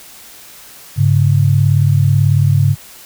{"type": "tone pair together", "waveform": "sine", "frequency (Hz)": [101.7, 139.95], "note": ["G#2", "C#3"], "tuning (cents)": [-36, 17], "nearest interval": "tritone", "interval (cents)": 553, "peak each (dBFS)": -11, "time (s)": [0.96, 2.76], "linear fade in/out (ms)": 50, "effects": ["white hiss -38 dBFS RMS until 3.05 s"]}